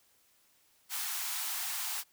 white high-pass noise, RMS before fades -36 dBFS, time 0.89-2.04 s, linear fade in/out 50 ms, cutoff 710 Hz, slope 96 dB/octave, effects white hiss -68 dBFS RMS until 2.12 s

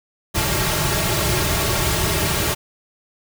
pink noise with comb filter, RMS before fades -20 dBFS, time 0.34-2.55 s, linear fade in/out 20 ms, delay 4 ms, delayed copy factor -0.95, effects none

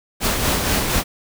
pink noise with tremolo, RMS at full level -18 dBFS, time 0.2-1.04 s, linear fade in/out 50 ms, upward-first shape sine, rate 4.2 Hz, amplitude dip 40%, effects none

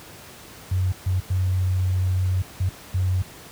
sine tone bursts at uneven times, 92.5 Hz, F#2, in tune, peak -18 dBFS, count 5, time 0.71-0.92 / 1.06-1.2 / 1.3-2.42 / 2.6-2.69 / 2.94-3.22 s, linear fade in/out 5 ms, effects pink hiss -43 dBFS RMS until 3.51 s + high-pass 60 Hz 12 dB/octave

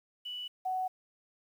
sine tone pair in turn, 2960 / 745.8 Hz, F#7 / F#5, 0 / +14 cents, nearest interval 2 octaves, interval 2386 cents, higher first, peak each -37 / -30 dBFS, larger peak second, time 0.25-0.48 / 0.65-0.88 s, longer neither, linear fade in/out 10 ms, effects 10-bit

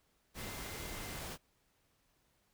sine tone in noise, 2078 Hz, C7, 12 cents flat, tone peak -54 dBFS, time 0.37-1.23 s, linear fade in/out 50 ms, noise pink, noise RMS -44 dBFS, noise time 0.34-1.38 s, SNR -13 dB, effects pink hiss -75 dBFS RMS until 2.53 s

